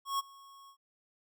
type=tone with ADSR envelope; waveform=square; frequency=1100 Hz; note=C#6; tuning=14 cents flat; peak=-29 dBFS; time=0.05-0.77 s; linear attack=140 ms; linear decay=23 ms; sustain=-24 dB; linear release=81 ms; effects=none